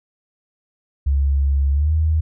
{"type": "tone with pitch glide", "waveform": "sine", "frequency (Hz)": [69.4, 78.8], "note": ["C#2", "D#2"], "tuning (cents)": [3, 23], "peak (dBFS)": -14, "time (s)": [1.06, 2.21], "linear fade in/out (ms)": 10, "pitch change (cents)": 220, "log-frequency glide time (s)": [1.72, 1.93], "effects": []}